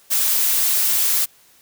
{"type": "noise", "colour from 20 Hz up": "blue", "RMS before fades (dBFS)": -18, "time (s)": [0.1, 1.26], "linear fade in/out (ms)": 20, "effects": ["white hiss -53 dBFS RMS until 1.61 s"]}